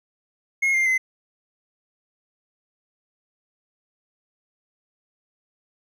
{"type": "tone with pitch steps", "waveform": "triangle", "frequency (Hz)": [2159, 2105, 2052], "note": ["C#7", "C7", "C7"], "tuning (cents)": [-46, 10, -34], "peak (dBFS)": -16, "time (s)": [0.62, 0.98], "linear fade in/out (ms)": 10, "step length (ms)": 120, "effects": []}